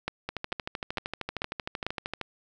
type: two click trains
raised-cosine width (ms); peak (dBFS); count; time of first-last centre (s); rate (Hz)
0.3; -13 / -16; 5 / 26; 0.08-1.866 / 0.29-2.213; 2.24 / 13
effects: none